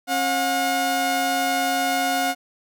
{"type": "tone pair together", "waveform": "sawtooth", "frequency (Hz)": [270, 720.8], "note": ["C#4", "F#5"], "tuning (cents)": [-45, -45], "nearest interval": "octave + perfect fourth", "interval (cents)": 1700, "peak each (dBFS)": [-23, -17], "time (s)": [0.07, 2.35], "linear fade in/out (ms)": 50, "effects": []}